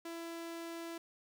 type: tone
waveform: sawtooth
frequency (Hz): 334.2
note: E4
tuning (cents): +24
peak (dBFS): -38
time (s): 0.05-0.98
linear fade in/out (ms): 5
effects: 13-bit